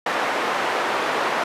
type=band-pass noise; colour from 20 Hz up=white; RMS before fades=-23 dBFS; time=0.06-1.44 s; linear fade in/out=5 ms; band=380 to 1400 Hz; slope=12 dB/octave; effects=resampled to 32000 Hz